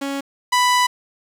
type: tone pair in turn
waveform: sawtooth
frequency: 277.2 / 991 Hz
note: C#4 / B5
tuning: 0 / +6 cents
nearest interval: octave + minor seventh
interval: 2206 cents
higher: second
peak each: -19 / -10 dBFS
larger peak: second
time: 0.01-0.21 / 0.52-0.87 s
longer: second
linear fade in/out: 10 ms
effects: low-pass 10000 Hz 12 dB/octave + 7-bit